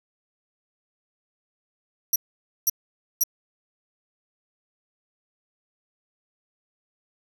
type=tone bursts; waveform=15% pulse; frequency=5800 Hz; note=F#8; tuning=35 cents flat; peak=-12 dBFS; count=3; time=2.13-3.237 s; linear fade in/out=5 ms; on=29 ms; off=510 ms; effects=none